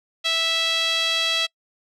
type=tone with band-pass filter; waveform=sawtooth; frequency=657 Hz; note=E5; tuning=6 cents flat; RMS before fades=-22 dBFS; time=0.24-1.47 s; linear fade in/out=20 ms; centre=3500 Hz; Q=3.6; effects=noise-tail reverb RT60 0.1 s tail -26 dB re dry